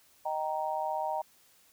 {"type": "chord", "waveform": "sine", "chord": "Eb major", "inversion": "none", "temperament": "just", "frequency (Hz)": [622.3, 777.8, 933.4], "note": ["Eb5", "G5", "Bb5"], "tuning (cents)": [0, -14, 2], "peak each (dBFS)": [-35, -34, -34], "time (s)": [0.25, 1.22], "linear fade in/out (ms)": 10, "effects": ["white hiss -63 dBFS RMS until 1.72 s"]}